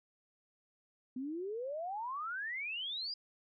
sine exponential sweep, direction up, 246.9 to 4978 Hz, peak -37 dBFS, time 1.16-3.14 s, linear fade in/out 5 ms, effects none

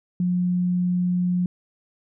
sine tone, 179 Hz, F3, 43 cents sharp, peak -19 dBFS, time 0.2-1.46 s, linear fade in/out 2 ms, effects none

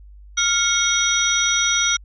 sine tone cluster, 1398 / 2191 / 3246 / 3756 / 5840 Hz, F6 / C#7 / G#7 / A#7 / F#8, +1 / -21 / -40 / +12 / -24 cents, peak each -22 / -25 / -24 / -24 / -20 dBFS, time 0.37-1.97 s, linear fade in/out 10 ms, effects added 50 Hz sine -40 dBFS peak until 2.04 s

